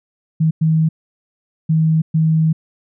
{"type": "tone bursts at uneven times", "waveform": "sine", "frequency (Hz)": 159.3, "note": "D#3", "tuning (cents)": 41, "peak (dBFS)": -11, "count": 4, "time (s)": [[0.4, 0.51], [0.61, 0.89], [1.69, 2.02], [2.14, 2.53]], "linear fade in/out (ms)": 10, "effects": []}